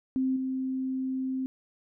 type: tone with level steps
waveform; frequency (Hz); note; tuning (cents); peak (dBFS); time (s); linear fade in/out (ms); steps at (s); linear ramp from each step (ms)
sine; 261.6; C4; 0; -24 / -28; 0.16-1.46; 0; 0.36; 5
effects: none